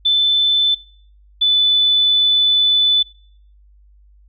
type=tone pair in turn; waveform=sine; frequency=3520 / 3494 Hz; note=A7 / A7; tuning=0 / -13 cents; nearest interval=unison; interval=13 cents; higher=first; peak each=-11 dBFS; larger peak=neither; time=0.05-0.75 / 1.41-3.03 s; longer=second; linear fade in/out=10 ms; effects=noise-tail reverb RT60 0.6 s tail -24 dB re dry + added 50 Hz sine -46 dBFS peak until 4.28 s